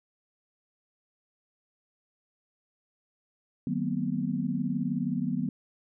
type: tone cluster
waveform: sine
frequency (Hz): 154.3 / 187.2 / 233.6 / 252.8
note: D#3 / F#3 / A#3 / B3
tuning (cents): -14 / +20 / +4 / +41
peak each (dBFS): -34 / -32 / -32 / -32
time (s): 3.67-5.49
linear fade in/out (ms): 2
effects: none